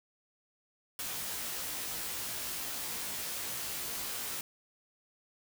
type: noise with comb filter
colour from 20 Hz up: white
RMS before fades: -38 dBFS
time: 0.99-4.41 s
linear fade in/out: 2 ms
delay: 17 ms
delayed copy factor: +0.85
effects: none